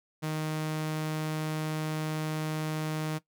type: tone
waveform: sawtooth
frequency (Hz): 155.56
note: D#3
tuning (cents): 0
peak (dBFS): -26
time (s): 0.22-3.19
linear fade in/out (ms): 20
effects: noise-tail reverb RT60 0.1 s tail -17 dB re dry